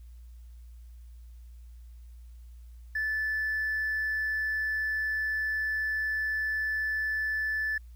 triangle tone with hard clipping, 1746 Hz, A6, 14 cents flat, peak -27 dBFS, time 2.95-7.78 s, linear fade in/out 5 ms, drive 2 dB, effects added 59 Hz sine -45 dBFS peak until 7.95 s + white hiss -70 dBFS RMS until 7.95 s

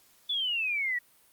sine exponential sweep, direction down, 3500 to 1900 Hz, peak -27 dBFS, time 0.29-0.99 s, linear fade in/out 10 ms, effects white hiss -62 dBFS RMS until 1.32 s + Opus 48 kbps

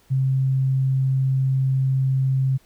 sine tone, 132.9 Hz, C3, 27 cents sharp, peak -17 dBFS, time 0.1-2.58 s, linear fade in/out 20 ms, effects pink hiss -58 dBFS RMS until 2.65 s

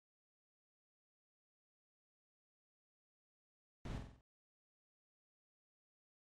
brown noise with echo, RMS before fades -45 dBFS, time 3.85-3.98 s, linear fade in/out 2 ms, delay 46 ms, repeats 5, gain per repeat -5 dB, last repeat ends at 4.21 s, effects low-pass 7000 Hz 12 dB/octave + MP3 64 kbps

